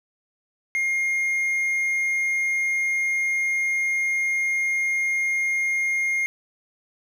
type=tone; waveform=triangle; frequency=2130 Hz; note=C7; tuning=30 cents sharp; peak=-19 dBFS; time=0.75-6.26 s; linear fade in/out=0 ms; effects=none